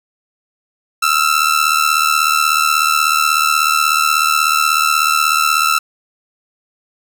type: ring-modulated tone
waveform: sawtooth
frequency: 1332 Hz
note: E6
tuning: 18 cents sharp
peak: -5 dBFS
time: 1.02-5.79 s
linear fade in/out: 10 ms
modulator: 38.2 Hz
effects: none